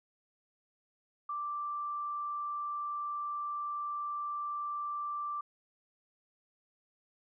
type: tone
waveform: sine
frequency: 1174.7 Hz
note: D6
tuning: in tune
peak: -34 dBFS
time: 1.29-5.41 s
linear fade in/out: 5 ms
effects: none